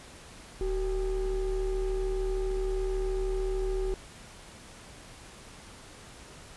triangle ring-modulated tone, 207.7 Hz, G#3, in tune, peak -22 dBFS, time 0.61-3.94 s, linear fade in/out 0 ms, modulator 171 Hz, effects pink hiss -49 dBFS RMS until 6.56 s + resampled to 24000 Hz

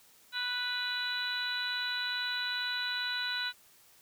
harmonic tone, 493.9 Hz, B4, in tune, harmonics 2 / 3 / 4 / 5 / 6 / 7 / 8, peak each -45 / -35 / -46 / -44 / -43 / -46 / -35 dBFS, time 0.32-3.53 s, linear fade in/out 50 ms, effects white hiss -61 dBFS RMS until 4.01 s

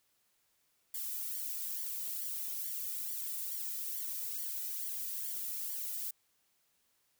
violet noise with flanger, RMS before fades -39 dBFS, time 0.94-6.11 s, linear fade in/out 5 ms, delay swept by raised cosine 0.76 to 1.86 ms, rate 2.3 Hz, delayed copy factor -0.85, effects white hiss -75 dBFS RMS until 7.19 s

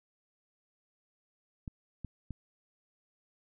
clicks, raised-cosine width 5 ms, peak -27 dBFS, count 3, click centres 1.678 / 2.047 / 2.307 s, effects none

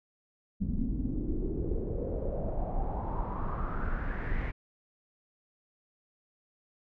brown noise with low-pass filter sweep, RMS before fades -32 dBFS, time 0.6-4.52 s, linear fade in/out 20 ms, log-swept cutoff 210 to 2100 Hz, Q 4.8, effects none

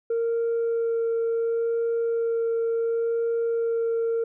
sine tone with vibrato, 461 Hz, A#4, 19 cents flat, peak -20 dBFS, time 0.1-4.24 s, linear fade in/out 5 ms, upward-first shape sine, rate 0.7 Hz, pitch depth 8 cents each way, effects tanh soft clip ceiling -20 dBFS

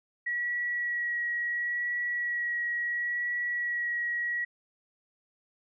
sine tone with vibrato, 1921 Hz, B6, 48 cents flat, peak -28 dBFS, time 0.26-4.45 s, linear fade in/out 10 ms, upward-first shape sine, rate 0.72 Hz, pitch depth 12 cents each way, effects none

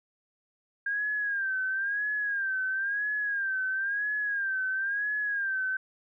sine tone with vibrato, 1609 Hz, G6, 45 cents sharp, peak -27 dBFS, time 0.86-5.77 s, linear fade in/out 5 ms, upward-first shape sine, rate 0.99 Hz, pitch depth 93 cents each way, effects none

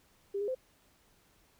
sine tone with pitch steps, 399 / 409.7 / 516 Hz, G4 / G#4 / C5, +31 / -24 / -24 cents, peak -31 dBFS, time 0.34-0.55 s, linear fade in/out 10 ms, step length 70 ms, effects pink hiss -67 dBFS RMS until 1.59 s

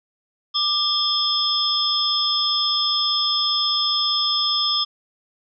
sine tone cluster, 1189 / 3253 / 3495 / 5200 Hz, D6 / G#7 / A7 / E8, +21 / -37 / -12 / -24 cents, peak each -27 / -23 / -23 / -23 dBFS, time 0.54-4.85 s, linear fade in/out 20 ms, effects none

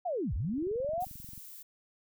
sine linear two-way sweep, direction down then up, 759 to 44.04 to 759 Hz, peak -30 dBFS, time 0.05-1.05 s, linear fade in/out 10 ms, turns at 0.34 s
click train, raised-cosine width 5 ms, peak -38 dBFS, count 24, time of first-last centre 0.36-1.378 s, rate 22.6 Hz
violet noise, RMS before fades -48 dBFS, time 1-1.63 s, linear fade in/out 10 ms
effects none

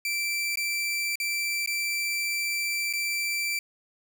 sawtooth tone with dropouts, 2339 Hz, D7, 8 cents flat, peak -23 dBFS, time 0.05-3.59 s, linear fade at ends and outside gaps 2 ms, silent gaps 0.557-0.572 / 1.156-1.2 / 1.661-1.674 / 2.928-2.935 s, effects none

